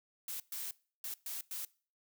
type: noise bursts at uneven times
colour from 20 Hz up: blue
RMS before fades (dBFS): -41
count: 5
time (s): 0.28-0.4 / 0.52-0.71 / 1.04-1.14 / 1.26-1.41 / 1.51-1.65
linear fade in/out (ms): 2
effects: noise-tail reverb RT60 0.4 s tail -22 dB re dry